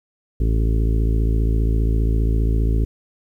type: harmonic tone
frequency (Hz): 55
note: A1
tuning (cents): 0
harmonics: 1 / 2 / 3 / 4 / 5 / 6 / 7 / 8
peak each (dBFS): -16 / -23 / -31 / -33 / -30 / -36 / -33 / -36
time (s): 0.4-2.85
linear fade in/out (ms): 5
effects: 9-bit